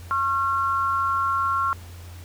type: tone pair together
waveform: sine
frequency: 1087.4 / 1370 Hz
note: C#6 / F6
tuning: -34 / -34 cents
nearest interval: major third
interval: 400 cents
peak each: -23 dBFS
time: 0.11-1.73 s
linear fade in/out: 0 ms
effects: added 87 Hz sine -38 dBFS peak until 2.24 s + pink hiss -48 dBFS RMS until 2.24 s